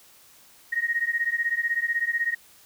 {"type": "beating tone pair", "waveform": "sine", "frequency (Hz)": [1864.7, 1880.7], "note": ["A#6", "A#6"], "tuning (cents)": [0, 15], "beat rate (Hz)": 16, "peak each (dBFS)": -26, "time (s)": [0.72, 2.35], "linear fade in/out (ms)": 10, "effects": ["white hiss -54 dBFS RMS until 2.65 s"]}